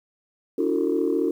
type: tone cluster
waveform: sine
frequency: 289.4 / 333.4 / 367.8 / 450.2 Hz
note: D4 / E4 / F#4 / A4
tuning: -25 / +20 / -10 / +40 cents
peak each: -25 dBFS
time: 0.58-1.31 s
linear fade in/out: 5 ms
effects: tanh soft clip ceiling -12 dBFS + 9-bit